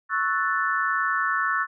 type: chord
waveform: sine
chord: F# minor seventh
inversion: second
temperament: equal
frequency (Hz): 1108.7 / 1318.5 / 1480 / 1760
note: C#6 / E6 / F#6 / A6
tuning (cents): 0 / 0 / 0 / 0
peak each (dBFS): -27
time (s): 0.09-1.67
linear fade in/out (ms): 50
effects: none